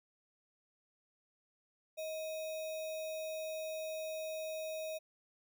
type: tone with sample-and-hold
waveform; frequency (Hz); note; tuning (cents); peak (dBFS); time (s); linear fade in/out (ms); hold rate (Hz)
sine; 631; D#5; +24; -38; 1.97-4.99; 20; 3150
effects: none